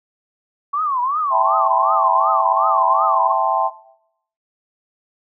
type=tone with vibrato; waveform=sine; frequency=1108.7 Hz; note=C#6; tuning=in tune; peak=-17 dBFS; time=0.73-3.33 s; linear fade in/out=10 ms; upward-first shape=triangle; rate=2.7 Hz; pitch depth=260 cents each way
type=chord; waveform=sine; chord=A minor seventh; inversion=second; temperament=equal; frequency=659.3 / 784 / 880 / 1046.5 Hz; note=E5 / G5 / A5 / C6; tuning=0 / 0 / 0 / 0 cents; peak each=-20 dBFS; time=1.3-3.71 s; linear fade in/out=50 ms
effects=noise-tail reverb RT60 0.7 s tail -17 dB re dry